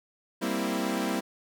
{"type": "chord", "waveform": "sawtooth", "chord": "C dominant seventh", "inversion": "second", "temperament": "equal", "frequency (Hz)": [196, 233.1, 261.6, 329.6], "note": ["G3", "Bb3", "C4", "E4"], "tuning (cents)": [0, 0, 0, 0], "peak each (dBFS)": -29, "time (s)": [0.41, 1.21], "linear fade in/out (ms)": 20, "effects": []}